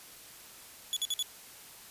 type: tone bursts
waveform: sawtooth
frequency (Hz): 3409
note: G#7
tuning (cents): +45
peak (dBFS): -26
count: 4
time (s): 0.93-1.226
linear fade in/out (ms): 0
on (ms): 35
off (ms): 52
effects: white hiss -51 dBFS RMS until 1.9 s + resampled to 32000 Hz